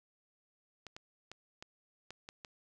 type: clicks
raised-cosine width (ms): 0.2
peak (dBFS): -29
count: 7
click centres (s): 0.867 / 0.965 / 1.316 / 1.625 / 2.106 / 2.289 / 2.448
effects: none